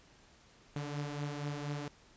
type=beating tone pair; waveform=sawtooth; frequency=144.6 / 148.8 Hz; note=D3 / D3; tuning=-27 / +23 cents; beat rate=4.2 Hz; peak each=-34 / -39 dBFS; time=0.76-1.88 s; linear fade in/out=2 ms; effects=pink hiss -62 dBFS RMS until 2.16 s + resampled to 16000 Hz